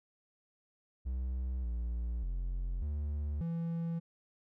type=tone with pitch steps; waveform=triangle; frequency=63.4 / 58.4 / 44.29 / 73.6 / 167 Hz; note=B1 / A#1 / F1 / D2 / E3; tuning=+46 / +4 / +25 / +4 / +23 cents; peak=-31 dBFS; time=1.05-4 s; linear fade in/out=20 ms; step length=590 ms; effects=none